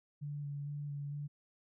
sine tone with vibrato, 144.4 Hz, D3, 29 cents flat, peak -38 dBFS, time 0.21-1.28 s, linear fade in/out 20 ms, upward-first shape square, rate 2.2 Hz, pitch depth 15 cents each way, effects none

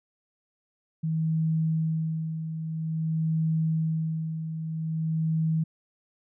sine tone with tremolo, 160 Hz, D#3, 49 cents sharp, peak -22 dBFS, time 1.03-5.64 s, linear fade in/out 10 ms, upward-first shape sine, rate 0.5 Hz, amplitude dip 60%, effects none

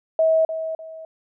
sine tone with echo, 643 Hz, E5, 43 cents flat, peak -14 dBFS, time 0.19-0.45 s, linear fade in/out 2 ms, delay 300 ms, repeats 2, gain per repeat -10 dB, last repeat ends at 1.05 s, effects none

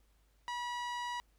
sawtooth tone with low-pass filter, 969 Hz, B5, 33 cents flat, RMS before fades -39 dBFS, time 0.48-1.2 s, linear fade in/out 0 ms, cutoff 5900 Hz, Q 0.54, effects added 51 Hz sine -67 dBFS peak until 1.38 s + pink hiss -75 dBFS RMS until 1.38 s

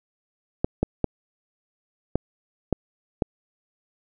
clicks, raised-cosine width 2 ms, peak -7 dBFS, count 6, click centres 0.645 / 0.83 / 1.043 / 2.156 / 2.727 / 3.222 s, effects none

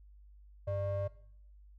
triangle ring-modulated tone, 250 Hz, B3, 21 cents sharp, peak -27 dBFS, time 0.67-1.08 s, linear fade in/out 10 ms, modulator 347 Hz, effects noise-tail reverb RT60 0.6 s tail -17 dB re dry + added 50 Hz sine -54 dBFS peak until 1.78 s

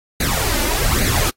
pink noise with flanger, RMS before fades -18 dBFS, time 0.2-1.3 s, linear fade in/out 5 ms, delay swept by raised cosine 0.46 to 3.46 ms, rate 1.2 Hz, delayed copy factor +0.7, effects noise-tail reverb RT60 0.1 s tail -22 dB re dry + AAC 48 kbps

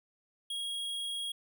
square tone, 3291 Hz, G#7, 16 cents flat, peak -35 dBFS, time 0.5-1.32 s, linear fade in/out 5 ms, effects none

